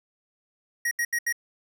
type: tone bursts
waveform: square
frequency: 1891 Hz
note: A#6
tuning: 24 cents sharp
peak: -24 dBFS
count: 4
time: 0.85-1.326 s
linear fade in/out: 5 ms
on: 62 ms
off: 76 ms
effects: none